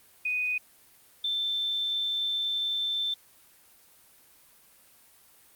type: tone pair in turn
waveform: sine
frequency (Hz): 2489 / 3548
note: D#7 / A7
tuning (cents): 0 / +14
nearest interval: tritone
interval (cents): 614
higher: second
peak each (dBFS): -26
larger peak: neither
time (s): 0.25-0.58 / 1.24-3.14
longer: second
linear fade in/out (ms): 5
effects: white hiss -58 dBFS RMS until 5.55 s + Opus 32 kbps